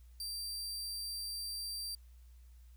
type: tone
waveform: sawtooth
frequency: 4699 Hz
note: D8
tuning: in tune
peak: -36 dBFS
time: 0.2-1.95 s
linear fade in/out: 2 ms
effects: added 60 Hz sine -54 dBFS peak until 2.76 s + white hiss -73 dBFS RMS until 2.76 s